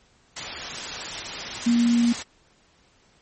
sine tone in noise, 236.5 Hz, A#3, 25 cents sharp, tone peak -16 dBFS, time 1.66-2.13 s, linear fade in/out 10 ms, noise white, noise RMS -31 dBFS, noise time 0.36-2.23 s, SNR +12 dB, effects pink hiss -60 dBFS RMS until 3.21 s + MP3 32 kbps

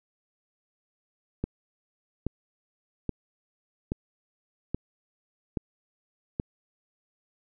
click train, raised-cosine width 3 ms, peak -15 dBFS, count 7, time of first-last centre 1.44-6.399 s, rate 1.21 Hz, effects none

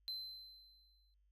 triangle tone with exponential decay, 4076 Hz, C8, 46 cents flat, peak -38 dBFS, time 0.08-1.14 s, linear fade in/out 0 ms, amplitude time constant 230 ms, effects added 50 Hz sine -70 dBFS peak until 1.31 s

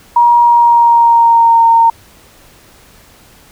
sine tone with pitch glide, 951 to 918.6 Hz, A#5 to A#5, +34 to -26 cents, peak -4 dBFS, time 0.16-1.9 s, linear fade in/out 5 ms, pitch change -60 cents, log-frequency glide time 0.39-1.66 s, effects pink hiss -43 dBFS RMS until 3.51 s

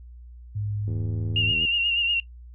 sine tone, 103.83 Hz, G#2, in tune, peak -26 dBFS, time 0.55-1.52 s, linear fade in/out 10 ms
click train, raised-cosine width 3 ms, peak -24 dBFS, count 63, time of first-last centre 0.88-1.65 s, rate 80.5 Hz
sine tone with vibrato, 2794 Hz, F7, in tune, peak -20 dBFS, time 1.36-2.2 s, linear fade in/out 2 ms, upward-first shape sine, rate 8.3 Hz, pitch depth 42 cents each way
effects noise-tail reverb RT60 0.1 s tail -17 dB re dry + added 60 Hz sine -41 dBFS peak until 2.54 s

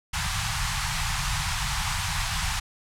pink band-stop noise, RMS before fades -27 dBFS, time 0.13-2.6 s, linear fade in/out 10 ms, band 160 to 790 Hz, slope 48 dB/octave, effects low-pass 9000 Hz 12 dB/octave

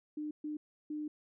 sine tone bursts at uneven times, 301.6 Hz, D4, 46 cents sharp, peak -36 dBFS, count 3, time 0.17-0.31 / 0.44-0.57 / 0.9-1.08 s, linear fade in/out 5 ms, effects none

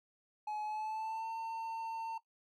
triangle tone with pitch glide, 848 to 903.6 Hz, G#5 to A5, +36 to +46 cents, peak -35 dBFS, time 0.47-2.18 s, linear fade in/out 5 ms, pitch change +110 cents, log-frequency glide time 0.63-1.31 s, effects noise-tail reverb RT60 0.1 s tail -17 dB re dry

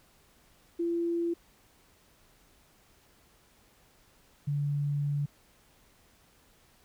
sine tone pair in turn, 340 / 144.2 Hz, F4 / D3, -46 / -31 cents, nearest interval octave + minor third, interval 1485 cents, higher first, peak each -27 dBFS, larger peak neither, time 0.79-1.34 / 4.47-5.26 s, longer second, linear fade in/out 10 ms, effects pink hiss -63 dBFS RMS until 6.84 s

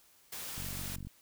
white noise, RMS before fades -42 dBFS, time 0.32-0.96 s, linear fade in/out 5 ms
click train, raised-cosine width 5 ms, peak -32 dBFS, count 24, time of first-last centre 0.58-1.07 s, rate 46.9 Hz
effects white hiss -64 dBFS RMS until 1.21 s

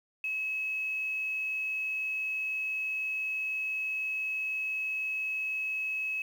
sine tone with quantisation, 2574 Hz, E7, 42 cents flat, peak -30 dBFS, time 0.24-6.22 s, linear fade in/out 2 ms, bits 9, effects none

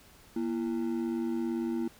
triangle ring-modulated tone, 286.5 Hz, D4, 43 cents flat, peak -24 dBFS, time 0.36-1.88 s, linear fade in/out 5 ms, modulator 49 Hz, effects pink hiss -57 dBFS RMS until 1.99 s

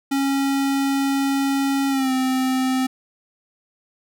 square tone with pitch glide, 274.7 to 259.6 Hz, C#4 to C4, -16 to -13 cents, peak -19 dBFS, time 0.11-2.87 s, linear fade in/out 10 ms, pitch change -97 cents, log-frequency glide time 1.89-2.12 s, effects none

